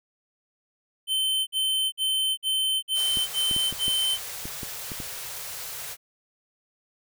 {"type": "tone bursts", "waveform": "square", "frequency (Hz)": 3082, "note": "G7", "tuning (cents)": -30, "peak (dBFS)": -23, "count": 7, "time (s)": [1.07, 4.182], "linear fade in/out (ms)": 50, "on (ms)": 400, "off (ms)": 52}
{"type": "band-stop noise", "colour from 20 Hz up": "white", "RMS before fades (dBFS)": -36, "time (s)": [2.94, 5.97], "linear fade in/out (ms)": 50, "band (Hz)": [170, 390], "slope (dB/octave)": 48}
{"type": "clicks", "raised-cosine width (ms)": 3, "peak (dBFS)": -23, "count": 9, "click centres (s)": [3.172, 3.512, 3.564, 3.726, 3.881, 4.455, 4.632, 4.918, 5.002]}
{"effects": []}